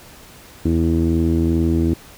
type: tone with low-pass filter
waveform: sawtooth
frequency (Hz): 82.41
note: E2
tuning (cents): 0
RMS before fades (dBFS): -17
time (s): 0.65-1.94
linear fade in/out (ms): 5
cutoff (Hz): 310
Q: 5.1
effects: pink hiss -43 dBFS RMS until 2.17 s